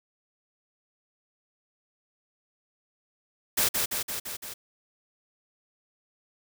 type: noise with echo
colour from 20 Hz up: white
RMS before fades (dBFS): -24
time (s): 3.57-3.69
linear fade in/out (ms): 10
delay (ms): 170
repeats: 5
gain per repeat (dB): -3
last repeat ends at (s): 4.54
effects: none